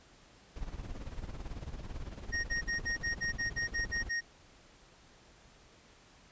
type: noise with tremolo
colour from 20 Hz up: brown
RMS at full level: -38 dBFS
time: 0.56-4.09 s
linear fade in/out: 2 ms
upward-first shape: triangle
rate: 18 Hz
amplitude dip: 85%
type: tone bursts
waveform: square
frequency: 1864.7 Hz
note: A#6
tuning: in tune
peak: -32 dBFS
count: 11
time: 2.32-4.21 s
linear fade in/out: 20 ms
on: 120 ms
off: 57 ms
effects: pink hiss -60 dBFS RMS until 6.31 s + resampled to 16000 Hz